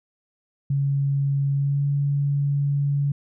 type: tone with pitch glide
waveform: sine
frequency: 139.5 to 141.94 Hz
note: C#3 to C#3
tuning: +11 to +41 cents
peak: -19 dBFS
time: 0.7-3.12 s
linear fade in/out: 5 ms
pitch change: +30 cents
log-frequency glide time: 1.54-1.85 s
effects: none